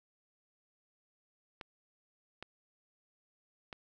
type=clicks; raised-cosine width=0.3 ms; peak=-27 dBFS; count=3; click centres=1.612 / 2.426 / 3.728 s; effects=none